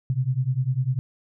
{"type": "beating tone pair", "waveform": "sine", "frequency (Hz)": [124.2, 134.2], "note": ["B2", "C3"], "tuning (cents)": [10, 44], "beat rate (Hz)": 10, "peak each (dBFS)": -24, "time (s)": [0.1, 0.99], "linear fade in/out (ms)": 0, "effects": []}